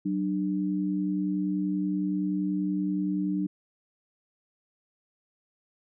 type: tone pair together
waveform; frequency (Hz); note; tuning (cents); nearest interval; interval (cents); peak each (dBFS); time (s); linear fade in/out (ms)
sine; 188.17 / 298.7; F#3 / D4; +29 / +29; minor sixth; 800; -28; 0.05-3.47; 10
effects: none